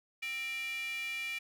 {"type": "tone with high-pass filter", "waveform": "square", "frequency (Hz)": 263.1, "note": "C4", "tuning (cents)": 10, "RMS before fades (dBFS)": -38, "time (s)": [0.22, 1.39], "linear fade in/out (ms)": 10, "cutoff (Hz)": 2400, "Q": 8.3, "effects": []}